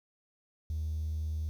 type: tone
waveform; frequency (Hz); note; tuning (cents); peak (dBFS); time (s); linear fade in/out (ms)
triangle; 77.78; D#2; 0; -28; 0.7-1.49; 0
effects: tanh soft clip ceiling -28 dBFS + 10-bit